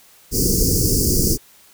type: band-stop noise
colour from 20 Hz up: pink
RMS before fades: -17 dBFS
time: 0.31-1.38 s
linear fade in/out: 50 ms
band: 480 to 4700 Hz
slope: 96 dB/octave
effects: white hiss -50 dBFS RMS until 1.73 s